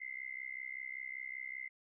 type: tone with amplitude modulation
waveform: sine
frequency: 2077 Hz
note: C7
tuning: 13 cents flat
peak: -37 dBFS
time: 0-1.69 s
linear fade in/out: 20 ms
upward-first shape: sine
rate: 65.2 Hz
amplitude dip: 100%
effects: none